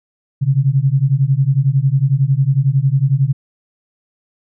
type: beating tone pair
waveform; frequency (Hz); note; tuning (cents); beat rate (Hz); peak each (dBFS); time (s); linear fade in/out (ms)
sine; 130.7 / 141.7; C3 / C#3; -1 / +38; 11; -14; 0.41-3.33; 20
effects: none

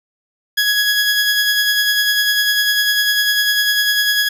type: tone with tremolo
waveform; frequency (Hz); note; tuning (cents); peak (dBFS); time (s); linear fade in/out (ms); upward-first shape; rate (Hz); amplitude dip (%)
20% pulse; 1670; G#6; +9; -7; 0.57-4.29; 10; sine; 10; 35
effects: none

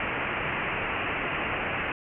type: low-pass noise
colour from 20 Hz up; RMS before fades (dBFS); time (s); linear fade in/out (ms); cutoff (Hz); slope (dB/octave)
white; -30; 0-1.92; 2; 2800; 96
effects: none

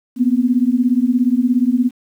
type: beating tone pair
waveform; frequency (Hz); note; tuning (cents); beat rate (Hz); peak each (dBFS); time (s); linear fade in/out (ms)
sine; 239.4 / 256.4; A#3 / C4; +46 / -35; 17; -15; 0.16-1.91; 50
effects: 8-bit

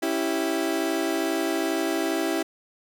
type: chord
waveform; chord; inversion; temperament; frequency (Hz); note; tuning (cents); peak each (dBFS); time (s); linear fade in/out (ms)
30% pulse; C# diminished; none; equal; 277.2 / 329.6 / 392; C#4 / E4 / G4; 0 / 0 / 0; -28 / -23 / -27; 0.02-2.43; 10
effects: none

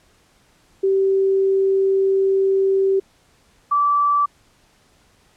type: tone pair in turn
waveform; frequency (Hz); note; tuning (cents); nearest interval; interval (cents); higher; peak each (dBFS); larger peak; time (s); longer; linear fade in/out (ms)
sine; 387.1 / 1160; G4 / D6; -22 / -22; octave + perfect fifth; 1900; second; -14; neither; 0.83-3 / 3.71-4.26; first; 10
effects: pink hiss -57 dBFS RMS until 5.36 s + low-pass 10000 Hz 12 dB/octave

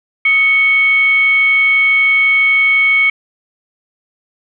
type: tone with frequency modulation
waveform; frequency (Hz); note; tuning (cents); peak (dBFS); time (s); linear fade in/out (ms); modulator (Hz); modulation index
sine; 2217; C#7; 0; -8; 0.25-3.1; 5; 950; 0.25
effects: none

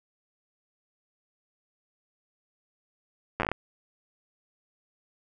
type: slowing click train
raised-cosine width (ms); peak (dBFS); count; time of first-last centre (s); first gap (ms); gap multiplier
0.5; -12; 8; 3.4-3.516; 9; 1.2
effects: none

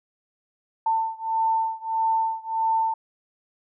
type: beating tone pair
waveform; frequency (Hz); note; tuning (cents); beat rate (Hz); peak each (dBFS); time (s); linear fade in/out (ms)
sine; 894 / 895.6; A5 / A5; +27 / +30; 1.6; -24 / -25; 0.86-2.94; 5
effects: none

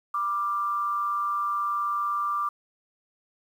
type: tone with amplitude modulation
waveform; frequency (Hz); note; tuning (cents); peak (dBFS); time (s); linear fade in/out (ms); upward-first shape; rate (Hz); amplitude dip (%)
sine; 1180; D6; +8; -22; 0.14-2.49; 5; sine; 199; 50
effects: 9-bit

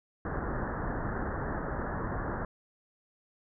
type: low-pass noise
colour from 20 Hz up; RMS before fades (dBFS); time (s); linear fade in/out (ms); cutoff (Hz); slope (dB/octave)
pink; -34; 0.25-2.45; 2; 1800; 96
effects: none

